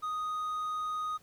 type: tone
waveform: triangle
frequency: 1244.5 Hz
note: D#6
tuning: in tune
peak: -30 dBFS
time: 0.02-1.18 s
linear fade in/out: 20 ms
effects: pink hiss -63 dBFS RMS until 1.22 s